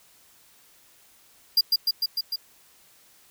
square tone with echo, 4802 Hz, D8, 38 cents sharp, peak -16 dBFS, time 1.57-1.61 s, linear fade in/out 5 ms, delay 150 ms, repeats 5, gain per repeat -2 dB, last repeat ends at 2.36 s, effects white hiss -57 dBFS RMS until 3.3 s

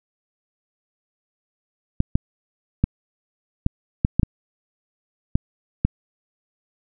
clicks, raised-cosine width 5 ms, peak -4 dBFS, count 9, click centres 2.004 / 2.155 / 2.84 / 3.664 / 4.049 / 4.196 / 4.232 / 5.355 / 5.85 s, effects none

